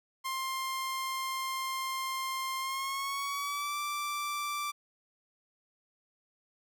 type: tone with pitch glide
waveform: sawtooth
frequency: 1056 to 1171.7 Hz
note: C6 to D6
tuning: +16 to -4 cents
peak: -29 dBFS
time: 0.24-4.72 s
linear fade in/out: 20 ms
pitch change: +180 cents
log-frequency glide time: 2.59-3.78 s
effects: none